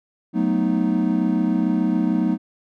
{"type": "chord", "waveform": "triangle", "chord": "B dominant seventh", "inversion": "second", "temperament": "equal", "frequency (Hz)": [185, 220, 246.9, 311.1], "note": ["F#3", "A3", "B3", "D#4"], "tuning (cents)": [0, 0, 0, 0], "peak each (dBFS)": -21, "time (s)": [0.33, 2.38], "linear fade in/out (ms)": 50, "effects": []}